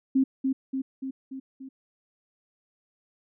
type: tone with echo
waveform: sine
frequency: 266 Hz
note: C4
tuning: 29 cents sharp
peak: -18 dBFS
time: 0.15-0.24 s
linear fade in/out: 10 ms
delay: 290 ms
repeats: 5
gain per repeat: -4 dB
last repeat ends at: 1.69 s
effects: none